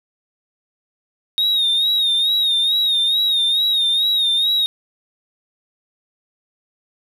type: tone with vibrato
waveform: sine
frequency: 3729 Hz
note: A#7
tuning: in tune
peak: -12 dBFS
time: 1.38-4.66 s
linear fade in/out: 0 ms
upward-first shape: sine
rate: 2.3 Hz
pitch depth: 71 cents each way
effects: tanh soft clip ceiling -13 dBFS + 8-bit